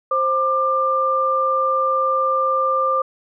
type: tone pair together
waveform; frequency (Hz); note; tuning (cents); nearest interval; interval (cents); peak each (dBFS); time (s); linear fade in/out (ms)
sine; 526.9 / 1191; C5 / D6; +12 / +24; octave + major second; 1412; -21 / -17; 0.11-3.02; 5
effects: none